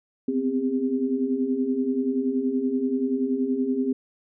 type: tone cluster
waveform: sine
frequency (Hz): 251.3 / 261.8 / 403.2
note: B3 / C4 / G4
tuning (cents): +30 / +1 / +49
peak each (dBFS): -28 / -24 / -28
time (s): 0.28-3.93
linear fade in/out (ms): 5
effects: none